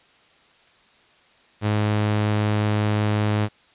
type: tone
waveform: sawtooth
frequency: 105.4 Hz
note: G#2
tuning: 26 cents sharp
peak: -15 dBFS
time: 1.61-3.49 s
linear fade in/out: 50 ms
effects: white hiss -56 dBFS RMS until 3.74 s + resampled to 8000 Hz